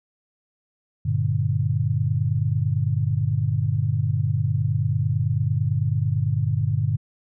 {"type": "chord", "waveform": "sine", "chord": "G minor", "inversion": "none", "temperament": "equal with one note detuned", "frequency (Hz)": [98, 117.69, 146.83], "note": ["G2", "Bb2", "D3"], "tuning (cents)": [0, 17, 0], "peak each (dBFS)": [-24, -23, -24], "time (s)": [1.05, 6.97], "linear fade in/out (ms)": 10, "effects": []}